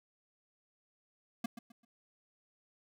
square tone with echo, 233.1 Hz, A#3, in tune, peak -33 dBFS, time 1.44-1.46 s, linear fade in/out 5 ms, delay 130 ms, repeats 3, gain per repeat -11 dB, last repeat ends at 1.85 s, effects none

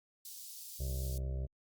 white high-pass noise, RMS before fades -48 dBFS, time 0.25-1.18 s, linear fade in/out 2 ms, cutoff 4000 Hz, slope 24 dB/octave
harmonic tone, 65.2 Hz, C2, 5 cents flat, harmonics 1 / 2 / 3 / 5 / 6 / 7 / 8 / 9 / 10, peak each -35 / -41 / -55 / -60 / -53 / -63 / -58 / -54 / -60 dBFS, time 0.79-1.47 s, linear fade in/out 20 ms
effects Opus 48 kbps

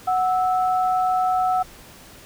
sine tone pair together, 740 / 1310.7 Hz, F#5 / E6, 0 / -10 cents, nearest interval minor seventh, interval 990 cents, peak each -18 / -26 dBFS, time 0.07-1.63 s, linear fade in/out 10 ms, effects pink hiss -45 dBFS RMS until 2.25 s

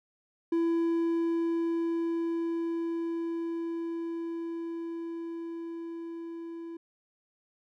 triangle tone with level ramp, 334 Hz, E4, 23 cents sharp, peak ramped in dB -22 to -36 dBFS, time 0.52-6.77 s, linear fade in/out 5 ms, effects none

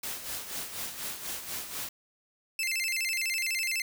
white noise with tremolo, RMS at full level -35 dBFS, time 0.03-1.89 s, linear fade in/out 5 ms, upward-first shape sine, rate 4.1 Hz, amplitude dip 60%
sawtooth tone with vibrato, 2349 Hz, D7, in tune, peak -25 dBFS, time 2.59-3.82 s, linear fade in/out 2 ms, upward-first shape square, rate 12 Hz, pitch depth 200 cents each way
effects none

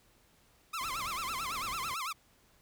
sawtooth tone with vibrato, 1174.7 Hz, D6, in tune, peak -31 dBFS, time 0.73-2.13 s, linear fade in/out 10 ms, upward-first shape sine, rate 9 Hz, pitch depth 250 cents each way
pink noise, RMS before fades -48 dBFS, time 0.81-1.94 s, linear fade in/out 0 ms
effects pink hiss -66 dBFS RMS until 2.61 s

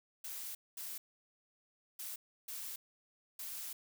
blue noise bursts at uneven times, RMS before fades -44 dBFS, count 5, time 0.24-0.55 / 0.77-0.98 / 1.99-2.16 / 2.48-2.76 / 3.39-3.73 s, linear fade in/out 5 ms, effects none

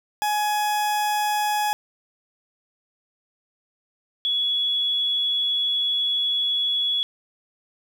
40% pulse / sine tone pair in turn, 840 / 3377 Hz, G#5 / G#7, +19 / +28 cents, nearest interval 2 octaves, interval 2409 cents, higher second, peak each -20 / -20 dBFS, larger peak neither, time 0.22-1.73 / 4.25-7.03 s, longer second, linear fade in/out 0 ms, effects 9-bit

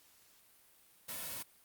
white noise with comb filter, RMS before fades -42 dBFS, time 1.08-1.43 s, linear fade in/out 10 ms, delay 2.5 ms, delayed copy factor -0.6, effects white hiss -65 dBFS RMS until 1.64 s + Opus 48 kbps

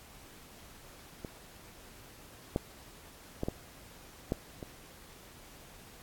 clicks, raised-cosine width 2 ms, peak -25 / -15 / -19 / -18 / -16 / -27 dBFS, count 6, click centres 1.248 / 2.561 / 3.434 / 3.485 / 4.321 / 4.628 s, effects pink hiss -54 dBFS RMS until 6.02 s + AAC 64 kbps

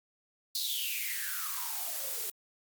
blue noise with high-pass filter sweep, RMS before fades -35 dBFS, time 0.55-2.3 s, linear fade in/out 2 ms, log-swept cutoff 4300 to 390 Hz, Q 9.1, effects Opus 48 kbps

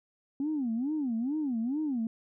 sine tone with vibrato, 264.3 Hz, C4, 18 cents sharp, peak -27 dBFS, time 0.4-2.07 s, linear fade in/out 2 ms, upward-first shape sine, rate 2.3 Hz, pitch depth 290 cents each way, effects tanh soft clip ceiling -24 dBFS

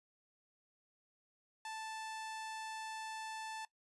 sawtooth tone, 880 Hz, A5, in tune, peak -39 dBFS, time 1.65-3.65 s, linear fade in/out 2 ms, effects noise-tail reverb RT60 0.1 s tail -19 dB re dry + resampled to 24000 Hz

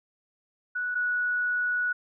sine tone pair in turn, 1474 / 1468.3 Hz, F#6 / F#6, -7 / -14 cents, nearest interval unison, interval 7 cents, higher first, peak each -27 / -24 dBFS, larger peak second, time 0.75-0.95 / 0.95-1.93 s, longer second, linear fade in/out 10 ms, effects none

